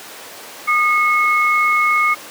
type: tone pair together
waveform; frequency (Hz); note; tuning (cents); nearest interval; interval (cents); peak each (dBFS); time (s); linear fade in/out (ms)
sine; 1224 / 2181; D#6 / C#7; -29 / -29; minor seventh; 1000; -15; 0.67-2.15; 20
effects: pink hiss -34 dBFS RMS until 2.3 s + high-pass 400 Hz 12 dB/octave